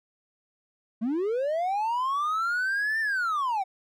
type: linear two-way sweep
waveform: triangle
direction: up then down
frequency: 207.7 to 1809 to 733 Hz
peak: -22 dBFS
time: 1.01-3.64 s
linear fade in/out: 20 ms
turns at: 3 s
effects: tanh soft clip ceiling -18 dBFS